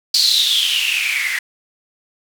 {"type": "noise with band-pass filter sweep", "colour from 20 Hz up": "blue", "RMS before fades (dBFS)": -17, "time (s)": [0.14, 1.39], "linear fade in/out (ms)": 5, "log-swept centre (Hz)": [4500, 1900], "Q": 9.3, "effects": []}